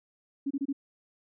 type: tone bursts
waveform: sine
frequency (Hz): 277.2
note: C#4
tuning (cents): 0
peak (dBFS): -27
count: 4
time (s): 0.46-0.729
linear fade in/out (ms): 10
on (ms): 47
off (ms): 27
effects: none